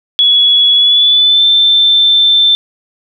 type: tone with pitch glide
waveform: sine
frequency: 3378 to 3550 Hz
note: G#7 to A7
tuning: +29 to +15 cents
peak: -5 dBFS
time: 0.19-2.55 s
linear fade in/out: 0 ms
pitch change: +86 cents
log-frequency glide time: 0.75-1.45 s
effects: none